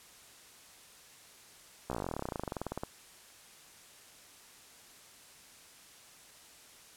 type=slowing click train; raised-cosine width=1 ms; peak=-21 dBFS; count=30; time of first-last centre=1.9-2.835 s; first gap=15 ms; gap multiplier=1.05; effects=white hiss -56 dBFS RMS until 6.96 s + low-pass 11000 Hz 12 dB/octave